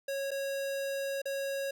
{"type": "tone with dropouts", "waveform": "square", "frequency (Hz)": 550, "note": "C#5", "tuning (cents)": -14, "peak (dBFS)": -33, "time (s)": [0.08, 1.71], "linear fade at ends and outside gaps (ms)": 5, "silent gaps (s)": [[0.308, 0.314], [1.218, 1.255]], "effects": []}